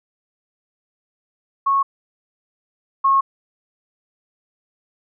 sine tone pair in turn, 1100 / 1088.6 Hz, C#6 / C#6, -14 / -32 cents, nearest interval unison, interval 18 cents, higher first, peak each -14 / -12 dBFS, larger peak second, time 1.66-1.83 / 3.04-3.21 s, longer neither, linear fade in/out 10 ms, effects none

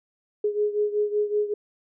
sine beating tone pair, 416.3 / 421.6 Hz, G#4 / G#4, +4 / +26 cents, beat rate 5.3 Hz, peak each -23 / -27 dBFS, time 0.44-1.54 s, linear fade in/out 5 ms, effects none

